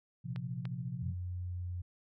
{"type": "chord", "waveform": "sine", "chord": "Bb suspended second", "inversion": "none", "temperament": "equal", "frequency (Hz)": [116.54, 130.81, 174.61], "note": ["Bb2", "C3", "F3"], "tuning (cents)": [0, 0, 0], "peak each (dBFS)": [-42, -39, -42], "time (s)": [0.24, 1.14], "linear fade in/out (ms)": 20}
{"type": "clicks", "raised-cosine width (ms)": 0.3, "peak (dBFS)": -30, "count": 2, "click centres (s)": [0.361, 0.654]}
{"type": "tone with pitch glide", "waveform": "sine", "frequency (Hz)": [90, 89.07], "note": ["F#2", "F2"], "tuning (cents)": [-47, 35], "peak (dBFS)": -36, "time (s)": [1.02, 1.82], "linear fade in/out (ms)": 10, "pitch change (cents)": -18, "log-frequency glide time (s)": [1.3, 1.64]}
{"effects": []}